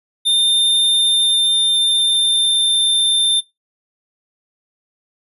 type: tone with pitch glide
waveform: square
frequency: 3611 to 3584 Hz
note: A7 to A7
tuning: +44 to +31 cents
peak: -13 dBFS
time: 0.25-3.41 s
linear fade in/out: 20 ms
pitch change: -13 cents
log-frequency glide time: 0.81-2.78 s
effects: noise-tail reverb RT60 0.2 s tail -19 dB re dry + resampled to 32000 Hz